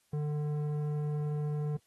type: tone with low-pass filter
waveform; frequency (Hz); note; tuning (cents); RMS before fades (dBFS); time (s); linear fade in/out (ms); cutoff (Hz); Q
square; 148.9; D3; +24; -33; 0.13-1.77; 5; 520; 0.74
effects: white hiss -72 dBFS RMS until 1.86 s + AAC 32 kbps